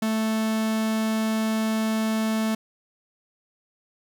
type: tone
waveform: 45% pulse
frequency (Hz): 220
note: A3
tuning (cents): 0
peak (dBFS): -22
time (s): 0.02-2.55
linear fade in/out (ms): 5
effects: none